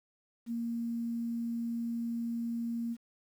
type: tone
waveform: sine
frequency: 233.1 Hz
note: A#3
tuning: in tune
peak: -32 dBFS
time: 0.46-2.97 s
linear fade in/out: 50 ms
effects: 10-bit